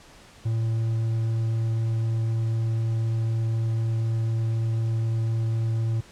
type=tone; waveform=triangle; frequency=113 Hz; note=A2; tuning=47 cents sharp; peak=-20 dBFS; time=0.45-6.01 s; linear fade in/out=10 ms; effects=pink hiss -50 dBFS RMS until 6.11 s + low-pass 8000 Hz 12 dB/octave